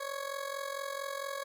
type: tone with amplitude modulation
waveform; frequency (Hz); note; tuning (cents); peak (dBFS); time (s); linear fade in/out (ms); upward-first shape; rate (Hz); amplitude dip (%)
20% pulse; 554.4; C#5; 0; -28; 0-1.44; 10; sine; 44.4; 75
effects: none